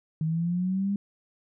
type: linear sweep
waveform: sine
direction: up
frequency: 155.56 to 203 Hz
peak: -24 dBFS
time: 0.21-0.96 s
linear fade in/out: 2 ms
effects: none